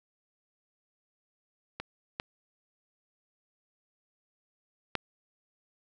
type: clicks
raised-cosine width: 0.3 ms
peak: -20 / -16 / -12 dBFS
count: 3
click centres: 1.8 / 2.199 / 4.953 s
effects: none